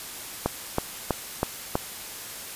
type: click train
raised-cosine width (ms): 1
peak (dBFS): -8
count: 5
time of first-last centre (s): 0.46-1.754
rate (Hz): 3.09
effects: white hiss -38 dBFS RMS until 2.55 s + resampled to 32000 Hz